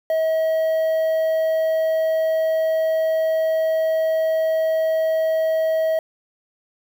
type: tone with quantisation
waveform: triangle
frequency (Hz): 640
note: D#5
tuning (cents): +49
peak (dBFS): -15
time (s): 0.1-5.99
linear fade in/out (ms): 2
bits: 7
effects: none